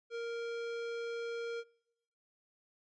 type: tone with hard clipping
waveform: sine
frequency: 466.2 Hz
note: A#4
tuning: in tune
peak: -39 dBFS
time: 0.1-1.64 s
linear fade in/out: 50 ms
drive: 16 dB
effects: noise-tail reverb RT60 0.9 s tail -25 dB re dry + resampled to 22050 Hz